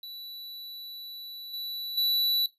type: tone with level steps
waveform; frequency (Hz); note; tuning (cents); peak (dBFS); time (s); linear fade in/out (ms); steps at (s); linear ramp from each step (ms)
square; 3950; B7; 0; -39 / -33 / -23; 0.03-2.46; 2; 1.53 / 1.97; 10
effects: noise-tail reverb RT60 0.2 s tail -17 dB re dry + resampled to 32000 Hz